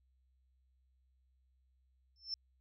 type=tone with exponential growth; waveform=sine; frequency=5340 Hz; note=E8; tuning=22 cents sharp; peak=-33 dBFS; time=2.16-2.34 s; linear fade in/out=1 ms; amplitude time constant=38 ms; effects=added 64 Hz sine -70 dBFS peak until 2.6 s